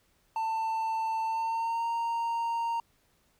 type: tone with pitch glide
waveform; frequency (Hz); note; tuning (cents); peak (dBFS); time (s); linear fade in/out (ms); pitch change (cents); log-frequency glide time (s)
triangle; 892 to 926.7; A5 to A#5; +23 to -10; -26; 0.36-2.8; 2; +67; 1.25-1.87
effects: pink hiss -69 dBFS RMS until 3.39 s